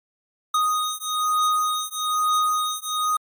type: beating tone pair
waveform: square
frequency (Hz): 1243 / 1244.1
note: D#6 / D#6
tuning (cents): -2 / -1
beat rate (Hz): 1.1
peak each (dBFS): -24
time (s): 0.54-3.17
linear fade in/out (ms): 5
effects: MP3 96 kbps